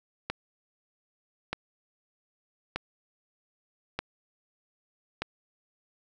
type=click train; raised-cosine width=0.3 ms; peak=-14 dBFS; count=5; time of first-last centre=0.3-5.22 s; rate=0.813 Hz; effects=none